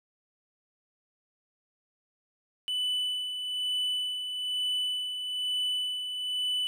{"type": "tone with tremolo", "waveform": "triangle", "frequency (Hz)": 2989, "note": "F#7", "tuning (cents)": 17, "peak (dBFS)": -25, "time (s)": [2.68, 6.67], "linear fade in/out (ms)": 0, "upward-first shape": "sine", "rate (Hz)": 1.1, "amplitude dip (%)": 50, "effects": []}